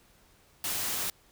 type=noise; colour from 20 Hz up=white; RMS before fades=-32 dBFS; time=0.64-1.1 s; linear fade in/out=2 ms; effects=pink hiss -62 dBFS RMS until 1.31 s